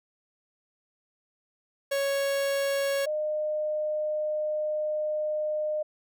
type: tone pair in turn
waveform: 45% pulse / sine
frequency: 554.4 / 609.7 Hz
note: C#5 / D#5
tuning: 0 / -35 cents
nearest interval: major second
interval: 165 cents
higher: second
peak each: -25 / -26 dBFS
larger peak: first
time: 1.91-3.06 / 3.06-5.83 s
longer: second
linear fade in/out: 10 ms
effects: none